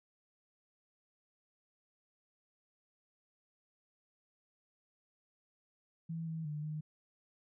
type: tone with pitch steps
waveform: sine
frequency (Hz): 164.1 / 161.3 / 150 / 153.4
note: E3 / E3 / D3 / D#3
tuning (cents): -8 / -37 / +37 / -24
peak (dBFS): -37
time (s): 6.09-6.81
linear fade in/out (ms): 10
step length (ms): 180
effects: none